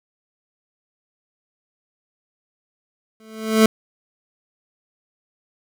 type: tone with exponential growth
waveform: 25% pulse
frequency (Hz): 219.7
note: A3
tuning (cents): -2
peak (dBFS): -4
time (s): 3.2-3.66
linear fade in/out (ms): 2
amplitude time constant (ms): 98
effects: none